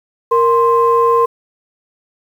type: tone pair together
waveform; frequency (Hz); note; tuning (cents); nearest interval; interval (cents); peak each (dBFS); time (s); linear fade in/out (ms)
sine; 466.2 / 1046.5; A#4 / C6; 0 / 0; octave + major second; 1400; -11; 0.31-1.26; 10
effects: tanh soft clip ceiling -1 dBFS + 7-bit